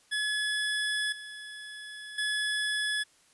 25% pulse tone with level steps, 1703 Hz, G#6, 43 cents sharp, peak -24 / -37 / -24 dBFS, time 0.11-3.04 s, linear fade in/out 20 ms, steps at 1.12 / 2.18 s, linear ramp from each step 5 ms, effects white hiss -63 dBFS RMS until 3.33 s + resampled to 24000 Hz

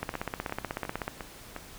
two click trains, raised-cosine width 0.5 ms, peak -16 / -21 dBFS, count 18 / 5, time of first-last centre 0.03-1.079 / 0.14-1.563 s, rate 16.2 / 2.81 Hz, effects pink hiss -48 dBFS RMS until 1.78 s

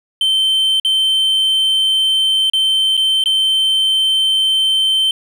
triangle tone with dropouts, 3101 Hz, G7, 19 cents flat, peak -10 dBFS, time 0.21-5.11 s, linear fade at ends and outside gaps 2 ms, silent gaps 0.799-0.848 / 2.499-2.534 / 2.969-2.975 / 3.239-3.258 s, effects none

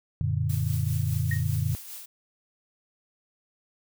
sine chord, Gb augmented, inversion none, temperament equal, 92.5 / 116.54 / 146.83 Hz, Gb2 / Bb2 / D3, 0 / 0 / 0 cents, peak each -28 dBFS, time 0.21-1.75 s, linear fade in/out 0 ms
blue noise with tremolo, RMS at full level -39 dBFS, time 0.49-2.06 s, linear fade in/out 10 ms, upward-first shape triangle, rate 5 Hz, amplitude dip 50%
sine tone with exponential decay, 1864.7 Hz, A#6, in tune, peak -26 dBFS, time 1.31-1.45 s, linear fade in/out 5 ms, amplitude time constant 29 ms
effects none

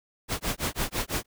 pink noise with tremolo, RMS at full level -27 dBFS, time 0.28-1.26 s, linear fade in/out 50 ms, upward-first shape sine, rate 6 Hz, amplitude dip 100%, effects none

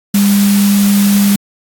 sine tone in noise, 201.2 Hz, G3, 45 cents sharp, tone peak -7 dBFS, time 0.14-1.36 s, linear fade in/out 5 ms, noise white, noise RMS -19 dBFS, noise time 0.14-1.36 s, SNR +9 dB, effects AAC 64 kbps

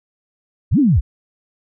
sine linear two-way sweep, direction up then down, 41.63 to 311.1 to 41.63 Hz, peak -10 dBFS, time 0.71-1.01 s, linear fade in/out 20 ms, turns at 0.79 s, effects none

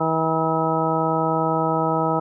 harmonic tone, 160.9 Hz, E3, 42 cents flat, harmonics 1 / 2 / 3 / 4 / 5 / 6 / 8, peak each -26 / -26 / -26 / -26 / -26 / -26 / -26 dBFS, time 0-2.2 s, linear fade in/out 10 ms, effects none

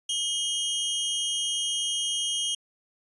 sawtooth tone pair together, 2907 / 3210 Hz, F#7 / G7, -31 / +40 cents, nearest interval major second, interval 171 cents, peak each -28 / -24 dBFS, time 0.09-2.55 s, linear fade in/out 5 ms, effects resampled to 24000 Hz

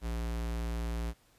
square tone, 57.5 Hz, A#1, 23 cents flat, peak -33 dBFS, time 0.01-1.14 s, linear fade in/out 50 ms, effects pink hiss -66 dBFS RMS until 1.38 s + resampled to 32000 Hz

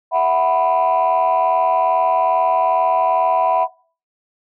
sine chord, E suspended second, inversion none, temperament just, 659.3 / 741.7 / 988.9 Hz, E5 / F#5 / B5, 0 / +4 / +2 cents, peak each -16 dBFS, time 0.11-3.68 s, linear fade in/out 50 ms, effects noise-tail reverb RT60 0.4 s tail -21 dB re dry + tanh soft clip ceiling -8 dBFS

